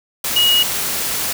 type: tone in noise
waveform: sine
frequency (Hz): 2892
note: F#7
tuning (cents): -40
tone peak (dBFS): -11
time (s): 0.36-0.63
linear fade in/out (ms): 5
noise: white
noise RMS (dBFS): -21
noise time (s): 0.24-1.33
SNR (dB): +7
effects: none